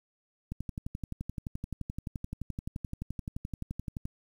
click train, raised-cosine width 5 ms, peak -23 dBFS, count 42, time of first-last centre 0.52-4.054 s, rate 11.6 Hz, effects 9-bit

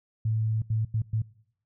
sine tone bursts at uneven times, 110.2 Hz, A2, 3 cents sharp, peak -23 dBFS, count 4, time 0.25-0.62 / 0.7-0.85 / 0.94-1.02 / 1.13-1.22 s, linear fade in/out 5 ms, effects noise-tail reverb RT60 0.7 s tail -22 dB re dry

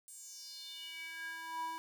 square tone with high-pass filter sweep, 326.6 Hz, E4, 16 cents flat, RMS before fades -45 dBFS, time 0.08-1.78 s, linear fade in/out 0 ms, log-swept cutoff 8700 to 770 Hz, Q 4.9, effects none

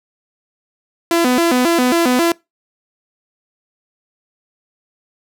sawtooth tone with vibrato, 290.8 Hz, D4, 17 cents flat, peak -8 dBFS, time 1.11-2.32 s, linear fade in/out 2 ms, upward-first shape square, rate 3.7 Hz, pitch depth 260 cents each way, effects noise-tail reverb RT60 0.2 s tail -23 dB re dry

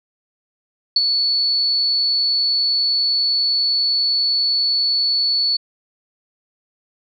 sine tone with ADSR envelope, 4435 Hz, C#8, in tune, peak -9 dBFS, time 0.96-5.57 s, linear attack 4 ms, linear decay 29 ms, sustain -6 dB, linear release 9 ms, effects none

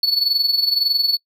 triangle tone with amplitude modulation, 4432 Hz, C#8, 1 cent flat, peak -11 dBFS, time 0.03-1.17 s, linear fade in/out 2 ms, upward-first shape sine, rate 21.8 Hz, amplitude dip 70%, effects noise-tail reverb RT60 0.1 s tail -26 dB re dry

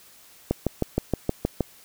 click train, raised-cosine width 2 ms, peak -8 dBFS, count 8, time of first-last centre 0.51-1.607 s, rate 6.38 Hz, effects white hiss -52 dBFS RMS until 1.84 s

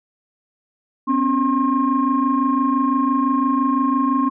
sine tone cluster, 253.6 / 279.5 / 1071 Hz, B3 / C#4 / C6, +46 / +14 / +40 cents, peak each -19 dBFS, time 1.07-4.3 s, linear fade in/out 20 ms, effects tanh soft clip ceiling -8 dBFS

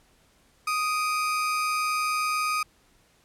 35% pulse tone pair together, 1244.3 / 2349 Hz, D#6 / D7, 0 / 0 cents, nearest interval major seventh, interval 1100 cents, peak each -23 / -32 dBFS, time 0.67-2.63 s, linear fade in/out 5 ms, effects pink hiss -62 dBFS RMS until 3.24 s + low-pass 12000 Hz 12 dB/octave

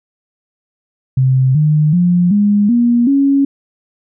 sine tone with pitch steps, 130.81 / 152.01 / 176.64 / 205.3 / 238.5 / 277.2 Hz, C3 / D#3 / F3 / G#3 / A#3 / C#4, 0 / -40 / +20 / -20 / +40 / 0 cents, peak -8 dBFS, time 1.17-3.45 s, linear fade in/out 5 ms, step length 380 ms, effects none

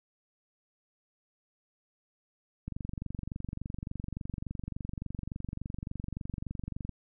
click train, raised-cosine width 5 ms, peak -24 dBFS, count 100, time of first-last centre 2.68-6.893 s, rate 23.5 Hz, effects none

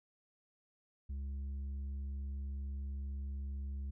sine tone with tanh clipping, 68.9 Hz, C#2, 10 cents flat, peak -39 dBFS, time 1.09-3.91 s, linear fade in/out 10 ms, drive 5 dB, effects none

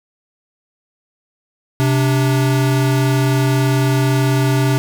square tone pair together, 130.8 / 292.5 Hz, C3 / D4, 0 / -7 cents, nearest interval octave + major second, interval 1393 cents, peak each -14 / -21 dBFS, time 1.8-4.78 s, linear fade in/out 0 ms, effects none

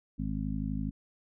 harmonic tone, 52.1 Hz, G#1, 6 cents sharp, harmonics 1 / 2 / 3 / 4 / 5, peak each -36 / -41 / -37 / -36 / -37 dBFS, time 0.18-0.91 s, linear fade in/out 20 ms, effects none

